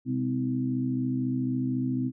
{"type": "harmonic tone with a mistuned harmonic", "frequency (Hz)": 64, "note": "C2", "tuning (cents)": -38, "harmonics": [2, 3, 4, 5], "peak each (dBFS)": [-31, -38, -27, -36], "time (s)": [0.05, 2.12], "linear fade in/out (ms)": 50, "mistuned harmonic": 3, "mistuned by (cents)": 87, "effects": []}